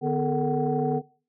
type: tone cluster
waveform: sine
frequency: 150.2 / 249.1 / 427 / 458.9 / 751 Hz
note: D3 / B3 / G#4 / A#4 / F#5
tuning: +39 / +15 / +48 / -27 / +26 cents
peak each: -28 dBFS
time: 0.01-1.02 s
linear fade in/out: 50 ms
effects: noise-tail reverb RT60 0.4 s tail -20 dB re dry + tanh soft clip ceiling -13 dBFS